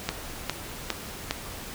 click train, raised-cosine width 0.2 ms, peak -8 dBFS, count 4, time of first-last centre 0.09-1.31 s, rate 2.46 Hz, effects pink hiss -39 dBFS RMS until 1.74 s

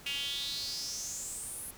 sawtooth tone with high-pass filter sweep, 281 Hz, C#4, 24 cents sharp, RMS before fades -38 dBFS, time 0.06-1.71 s, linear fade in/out 5 ms, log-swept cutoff 2700 to 11000 Hz, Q 6.3, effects pink hiss -53 dBFS RMS until 1.77 s

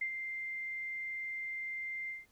sine tone with ADSR envelope, 2093 Hz, C7, in tune, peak -31 dBFS, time 0.01-2.26 s, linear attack 7 ms, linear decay 81 ms, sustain -6 dB, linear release 170 ms, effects pink hiss -70 dBFS RMS until 2.31 s

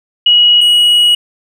sine / triangle tone pair in turn, 2909 / 2909 Hz, F#7 / F#7, -30 / -30 cents, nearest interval unison, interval 0 cents, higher neither, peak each -4 dBFS, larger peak neither, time 0.26-0.61 / 0.61-1.15 s, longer second, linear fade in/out 5 ms, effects none

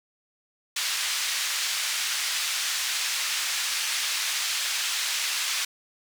white band-pass noise, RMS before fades -28 dBFS, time 0.76-5.65 s, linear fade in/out 5 ms, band 1600 to 6000 Hz, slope 12 dB/octave, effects none

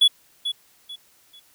triangle tone with echo, 3394 Hz, G#7, 37 cents sharp, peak -10 dBFS, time 0.01-0.08 s, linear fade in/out 10 ms, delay 440 ms, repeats 3, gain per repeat -11 dB, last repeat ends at 1.4 s, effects white hiss -58 dBFS RMS until 1.54 s

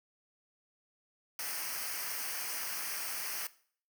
white noise with comb filter, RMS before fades -38 dBFS, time 1.39-3.47 s, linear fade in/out 2 ms, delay 0.27 ms, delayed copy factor -0.75, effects noise-tail reverb RT60 0.5 s tail -18 dB re dry

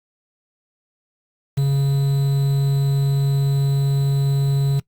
triangle tone with quantisation, 138.59 Hz, C#3, in tune, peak -13 dBFS, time 1.57-4.8 s, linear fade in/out 10 ms, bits 6, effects noise-tail reverb RT60 0.1 s tail -21 dB re dry + Opus 48 kbps

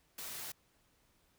white noise with comb filter, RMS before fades -44 dBFS, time 0.18-0.52 s, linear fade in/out 5 ms, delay 7.9 ms, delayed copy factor +0.5, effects pink hiss -72 dBFS RMS until 1.38 s

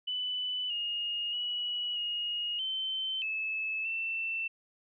sine tone with pitch steps, 2991 / 2854 / 2928 / 2872 / 3084 / 2605 / 2676 Hz, F#7 / F7 / F#7 / F7 / G7 / E7 / E7, +18 / +37 / -19 / +48 / -29 / -21 / +25 cents, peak -31 dBFS, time 0.07-4.48 s, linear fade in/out 10 ms, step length 630 ms, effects none

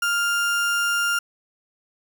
35% pulse tone, 1400 Hz, F6, 4 cents sharp, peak -18 dBFS, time 0.02-1.19 s, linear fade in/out 5 ms, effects none

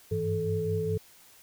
sine tone cluster, 96.2 / 101 / 163.7 / 435.4 Hz, G2 / G#2 / E3 / A4, -32 / -48 / -12 / -18 cents, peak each -36 / -33 / -33 / -29 dBFS, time 0.11-0.98 s, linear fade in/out 10 ms, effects white hiss -56 dBFS RMS until 1.42 s

